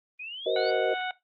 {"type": "exponential sweep", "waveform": "sine", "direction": "up", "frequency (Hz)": [2420, 4688], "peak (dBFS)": -36, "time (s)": [0.19, 0.71], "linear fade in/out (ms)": 10}
{"type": "chord", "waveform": "sine", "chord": "C half-diminished seventh", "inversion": "second", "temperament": "just", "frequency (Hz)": [376.7, 470.9, 523.3, 627.9], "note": ["Gb4", "Bb4", "C5", "Eb5"], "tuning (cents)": [31, 18, 0, 16], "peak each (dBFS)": [-30, -28, -31, -29], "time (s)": [0.46, 0.94], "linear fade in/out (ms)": 5}
{"type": "harmonic tone", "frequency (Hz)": 738, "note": "F#5", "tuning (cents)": -5, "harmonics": [1, 2, 3, 4, 5], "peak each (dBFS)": [-31, -34, -37, -41, -41], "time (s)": [0.56, 1.11], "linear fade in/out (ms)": 2}
{"effects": ["noise-tail reverb RT60 0.2 s tail -19 dB re dry", "Opus 32 kbps"]}